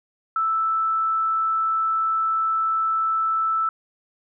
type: tone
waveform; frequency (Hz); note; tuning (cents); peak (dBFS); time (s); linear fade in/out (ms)
sine; 1318.5; E6; 0; -19; 0.36-3.69; 2
effects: none